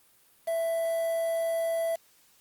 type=tone with quantisation; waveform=triangle; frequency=662 Hz; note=E5; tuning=7 cents sharp; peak=-24 dBFS; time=0.47-1.96 s; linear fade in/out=10 ms; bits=7; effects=white hiss -62 dBFS RMS until 2.4 s + Opus 32 kbps